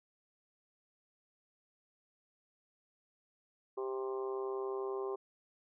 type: harmonic tone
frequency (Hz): 131.4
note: C3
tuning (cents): +8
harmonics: 3 / 4 / 5 / 6 / 7 / 8 / 9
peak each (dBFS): -36 / -48 / -52 / -49 / -54 / -46 / -57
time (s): 3.77-5.16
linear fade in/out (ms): 10
effects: none